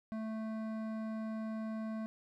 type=tone with hard clipping; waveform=sine; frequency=220 Hz; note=A3; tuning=in tune; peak=-39 dBFS; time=0.12-2.06 s; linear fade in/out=0 ms; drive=13 dB; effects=none